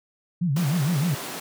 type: tone with vibrato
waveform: sine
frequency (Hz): 156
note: D#3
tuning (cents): +5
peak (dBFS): -20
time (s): 0.41-1.15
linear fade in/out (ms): 10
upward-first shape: sine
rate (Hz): 6.5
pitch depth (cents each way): 260
type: high-pass noise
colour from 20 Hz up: pink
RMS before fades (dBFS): -34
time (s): 0.56-1.4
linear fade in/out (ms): 5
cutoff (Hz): 170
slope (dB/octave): 24
effects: none